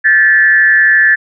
sine tone with frequency modulation, 1743 Hz, A6, 17 cents flat, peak -5 dBFS, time 0.04-1.16 s, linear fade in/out 20 ms, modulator 165 Hz, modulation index 0.67, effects none

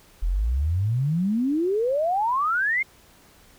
sine exponential sweep, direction up, 39.32 to 2177 Hz, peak -20 dBFS, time 0.22-2.83 s, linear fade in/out 10 ms, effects pink hiss -54 dBFS RMS until 3.58 s

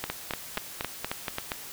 two click trains, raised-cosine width 0.3 ms, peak -13 / -13 dBFS, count 7 / 6, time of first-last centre 0.1-1.518 / 0.04-1.384 s, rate 4.23 / 3.72 Hz, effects white hiss -42 dBFS RMS until 1.72 s

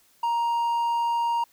triangle tone, 937 Hz, A#5, 9 cents sharp, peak -20 dBFS, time 0.23-1.44 s, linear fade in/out 5 ms, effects white hiss -61 dBFS RMS until 1.52 s

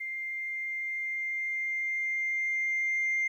sine tone with level ramp, 2102 Hz, C7, 7 cents sharp, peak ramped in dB -33 to -24 dBFS, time 0-3.28 s, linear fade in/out 10 ms, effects tanh soft clip ceiling -23 dBFS + 11-bit

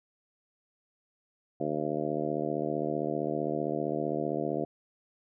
harmonic tone, 75.4 Hz, D2, 46 cents sharp, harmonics 2 / 3 / 4 / 5 / 6 / 7 / 8 / 9, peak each -39 / -38 / -35 / -35 / -38 / -37 / -39 / -36 dBFS, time 1.6-4.65 s, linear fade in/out 5 ms, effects none

